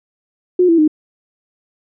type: tone with pitch steps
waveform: sine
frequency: 361.1 / 333 / 307.2 Hz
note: F#4 / E4 / D#4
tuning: -42 / +18 / -22 cents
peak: -8 dBFS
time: 0.59-0.878 s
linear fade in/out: 5 ms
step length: 96 ms
effects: none